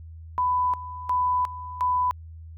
sine tone with tremolo, 997 Hz, B5, 16 cents sharp, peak -20 dBFS, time 0.38-2.11 s, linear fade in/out 0 ms, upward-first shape square, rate 1.4 Hz, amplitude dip 80%, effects added 81 Hz sine -39 dBFS peak until 2.57 s

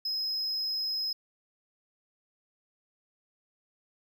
triangle tone, 5110 Hz, D#8, 45 cents sharp, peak -28 dBFS, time 0.05-1.13 s, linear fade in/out 5 ms, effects none

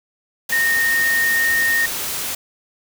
sine tone in noise, 1845 Hz, A#6, 18 cents flat, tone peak -15 dBFS, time 0.52-1.86 s, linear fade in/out 5 ms, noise white, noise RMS -25 dBFS, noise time 0.49-2.35 s, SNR +7 dB, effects none

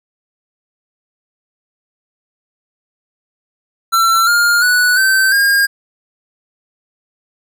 square tone with pitch steps, 1348 / 1410.9 / 1476.8 / 1545.8 / 1617.9 Hz, E6 / F6 / F#6 / G6 / G#6, +38 / +17 / -4 / -25 / -46 cents, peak -10 dBFS, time 3.92-5.67 s, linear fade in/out 20 ms, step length 350 ms, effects none

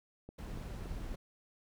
click train, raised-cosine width 2 ms, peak -34 dBFS, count 4, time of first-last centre 0.29-1.142 s, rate 3.52 Hz
brown noise, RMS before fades -42 dBFS, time 0.38-1.16 s, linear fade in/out 10 ms
effects none

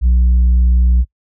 sine tone, 60.9 Hz, B1, 24 cents flat, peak -5 dBFS, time 0.01-1.05 s, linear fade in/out 50 ms, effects noise-tail reverb RT60 0.1 s tail -24 dB re dry + tanh soft clip ceiling -7 dBFS

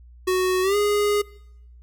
square tone with pitch glide, 370 to 412.9 Hz, F#4 to G#4, 0 to -10 cents, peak -19 dBFS, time 0.27-1.22 s, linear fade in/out 10 ms, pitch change +190 cents, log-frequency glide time 0.62-0.76 s, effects noise-tail reverb RT60 0.8 s tail -22 dB re dry + added 60 Hz sine -44 dBFS peak until 1.82 s

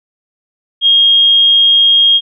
sine tone, 3248 Hz, G#7, 39 cents flat, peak -5 dBFS, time 0.81-2.21 s, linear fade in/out 50 ms, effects none

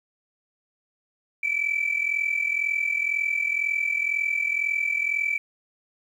sine tone pair together, 2300 / 2342 Hz, D7 / D7, -37 / -5 cents, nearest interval unison, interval 32 cents, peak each -24 / -25 dBFS, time 1.43-5.38 s, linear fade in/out 5 ms, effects tanh soft clip ceiling -16 dBFS + 9-bit

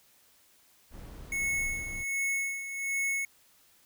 brown noise, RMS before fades -43 dBFS, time 0.9-2.05 s, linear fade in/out 50 ms
square tone with tremolo, 2196 Hz, C#7, 17 cents flat, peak -28 dBFS, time 1.32-3.25 s, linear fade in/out 2 ms, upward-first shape sine, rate 1.3 Hz, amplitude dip 65%
effects white hiss -63 dBFS RMS until 3.85 s

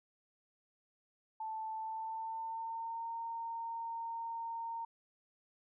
sine tone with pitch glide, 880 to 919 Hz, A5 to A#5, 0 to -25 cents, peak -38 dBFS, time 1.4-4.85 s, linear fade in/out 5 ms, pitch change +75 cents, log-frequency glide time 1.74-3.06 s, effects none

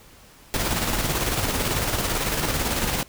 pink noise with tremolo, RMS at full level -23 dBFS, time 0.54-3.03 s, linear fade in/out 0 ms, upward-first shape square, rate 18 Hz, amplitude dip 35%, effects pink hiss -50 dBFS RMS until 3.08 s

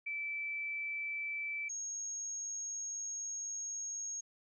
sine tone pair in turn, 2320 / 6551 Hz, D7 / G#8, -22 / -25 cents, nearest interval octave + tritone, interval 1797 cents, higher second, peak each -36 / -38 dBFS, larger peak first, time 0.06-1.69 / 1.69-4.21 s, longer second, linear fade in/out 10 ms, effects none

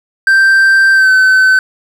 triangle tone with pitch glide, 1568 to 1524.2 Hz, G6 to G6, 0 to -49 cents, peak -3 dBFS, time 0.27-1.59 s, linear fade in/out 2 ms, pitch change -49 cents, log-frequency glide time 0.93-1.11 s, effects none

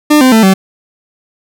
40% pulse tone with pitch steps, 299.9 / 258.1 / 222.1 / 191.12 Hz, D4 / C4 / A3 / G3, +36 / -23 / +16 / -44 cents, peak -3 dBFS, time 0.1-0.54 s, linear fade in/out 10 ms, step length 110 ms, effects none

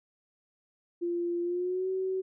sine tone with pitch glide, 345.9 to 377.2 Hz, F4 to F#4, -17 to +33 cents, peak -28 dBFS, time 1.01-2.22 s, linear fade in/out 20 ms, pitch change +150 cents, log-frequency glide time 1.42-1.89 s, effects none

